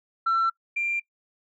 sine tone pair in turn, 1345 / 2377 Hz, E6 / D7, +34 / +20 cents, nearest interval minor seventh, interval 986 cents, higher second, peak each -18 / -23 dBFS, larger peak first, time 0.26-0.5 / 0.76-1 s, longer neither, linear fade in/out 10 ms, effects noise-tail reverb RT60 0.1 s tail -22 dB re dry + tanh soft clip ceiling -18 dBFS

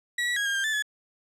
35% pulse tone with pitch steps, 1928 / 1939 / 1647 / 1612 / 1591 / 1753 / 1709 Hz, B6 / B6 / G#6 / G6 / G6 / A6 / G#6, -42 / -32 / -15 / +48 / +25 / -7 / +49 cents, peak -23 dBFS, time 0.18-0.824 s, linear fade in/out 5 ms, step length 92 ms, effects low-pass 9000 Hz 12 dB/octave

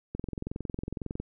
click train, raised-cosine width 3 ms, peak -21 dBFS, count 24, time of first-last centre 0.15-1.2 s, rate 21.9 Hz, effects none

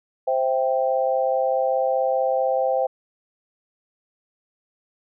sine chord, C major, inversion none, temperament equal, 523.3 / 659.3 / 784 Hz, C5 / E5 / G5, 0 / 0 / 0 cents, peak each -21 / -25 / -24 dBFS, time 0.27-2.87 s, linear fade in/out 10 ms, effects none

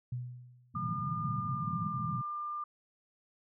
sine tone with exponential decay, 123.47 Hz, B2, in tune, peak -32 dBFS, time 0.12-0.86 s, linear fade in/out 5 ms, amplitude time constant 160 ms
pink band-pass noise, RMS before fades -37 dBFS, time 0.74-2.22 s, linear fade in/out 10 ms, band 110 to 200 Hz, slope 48 dB/octave
sine tone with pitch glide, 1208 to 1196.9 Hz, D6 to D6, +48 to +32 cents, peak -35 dBFS, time 0.75-2.64 s, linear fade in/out 5 ms, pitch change -16 cents, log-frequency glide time 1.3-1.86 s
effects none

